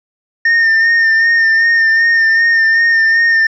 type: tone with vibrato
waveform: triangle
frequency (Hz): 1820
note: A#6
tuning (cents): -42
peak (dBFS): -6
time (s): 0.45-3.47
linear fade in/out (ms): 5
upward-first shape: sine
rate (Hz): 2.6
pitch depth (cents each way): 27
effects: resampled to 16000 Hz